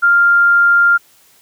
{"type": "tone", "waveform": "sine", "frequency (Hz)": 1396.9, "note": "F6", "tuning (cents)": 0, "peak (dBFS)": -7, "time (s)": [0.02, 0.98], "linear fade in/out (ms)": 20, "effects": ["white hiss -50 dBFS RMS until 1.41 s", "high-pass 60 Hz 12 dB/octave"]}